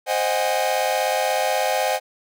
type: chord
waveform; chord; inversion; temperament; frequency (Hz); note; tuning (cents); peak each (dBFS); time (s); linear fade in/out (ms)
45% pulse; Ab dominant seventh; first; equal with one note detuned; 523.3 / 622.3 / 740 / 816.3; C5 / Eb5 / Gb5 / Ab5; 0 / 0 / 0 / -30; -25; 0.06-2; 50
effects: none